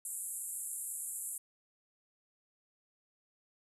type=band-pass noise; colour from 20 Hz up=white; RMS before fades=-41 dBFS; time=0.05-1.38 s; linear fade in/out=2 ms; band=7400 to 12000 Hz; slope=96 dB/octave; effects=none